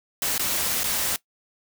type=noise with dropouts; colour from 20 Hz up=white; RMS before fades=-25 dBFS; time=0.22-1.16 s; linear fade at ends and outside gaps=1 ms; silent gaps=0.38-0.394 / 0.834-0.841 s; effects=noise-tail reverb RT60 0.1 s tail -19 dB re dry